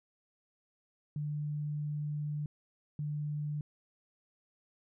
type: tone bursts at uneven times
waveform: sine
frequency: 148.6 Hz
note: D3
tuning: 21 cents sharp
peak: -33 dBFS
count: 2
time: 1.16-2.46 / 2.99-3.61 s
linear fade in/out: 2 ms
effects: none